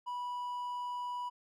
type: tone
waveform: triangle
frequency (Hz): 981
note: B5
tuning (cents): -12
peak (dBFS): -34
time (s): 0.06-1.3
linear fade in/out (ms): 20
effects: none